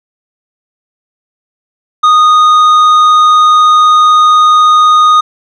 triangle tone with tanh clipping, 1237 Hz, D#6, 10 cents flat, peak -4 dBFS, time 2.03-5.21 s, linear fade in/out 10 ms, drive 11 dB, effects none

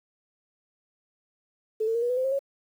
sine tone with pitch steps, 436.5 / 451.4 / 466.7 / 482.7 / 499.1 / 516.1 / 533.7 / 551.9 Hz, A4 / A4 / A#4 / B4 / B4 / C5 / C5 / C#5, -14 / +44 / +2 / -40 / +18 / -24 / +34 / -8 cents, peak -23 dBFS, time 1.8-2.392 s, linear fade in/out 10 ms, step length 74 ms, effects 9-bit

